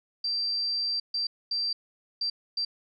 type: tone bursts at uneven times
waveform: sine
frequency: 4699 Hz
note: D8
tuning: in tune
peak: -26 dBFS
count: 5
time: 0.24-1 / 1.14-1.27 / 1.51-1.73 / 2.21-2.3 / 2.57-2.65 s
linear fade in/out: 5 ms
effects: none